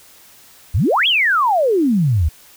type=exponential two-way sweep; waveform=sine; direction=up then down; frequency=70 to 3410 to 70 Hz; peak=-12 dBFS; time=0.74-2.29 s; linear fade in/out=10 ms; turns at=1.07 s; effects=white hiss -46 dBFS RMS until 2.56 s